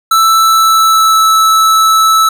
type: tone with pitch glide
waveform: square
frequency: 1322 to 1309.8 Hz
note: E6 to E6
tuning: +5 to -11 cents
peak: -6 dBFS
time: 0.11-2.29 s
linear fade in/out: 5 ms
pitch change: -16 cents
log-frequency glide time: 0.38-1.3 s
effects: none